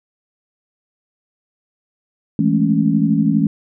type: chord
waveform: sine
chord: A major seventh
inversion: second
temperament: equal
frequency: 164.81 / 207.7 / 220 / 277.2 Hz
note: E3 / G#3 / A3 / C#4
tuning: 0 / 0 / 0 / 0 cents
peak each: -18 dBFS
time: 2.39-3.47 s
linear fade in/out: 2 ms
effects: none